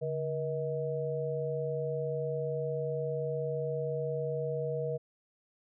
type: tone cluster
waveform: sine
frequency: 143.8 / 477.8 / 635 Hz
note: D3 / A#4 / D#5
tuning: -36 / +43 / +35 cents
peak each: -36 / -33 / -38 dBFS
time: 0.01-4.98 s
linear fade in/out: 20 ms
effects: none